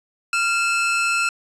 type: tone pair together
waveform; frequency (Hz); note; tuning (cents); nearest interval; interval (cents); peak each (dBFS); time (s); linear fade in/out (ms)
45% pulse; 1386 / 2616; F6 / E7; -14 / -14; major seventh; 1100; -21; 0.33-1.29; 2
effects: resampled to 22050 Hz + 9-bit